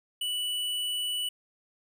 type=tone with tanh clipping; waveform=sine; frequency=2960 Hz; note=F#7; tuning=in tune; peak=-30 dBFS; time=0.21-1.29 s; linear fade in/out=5 ms; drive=16 dB; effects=none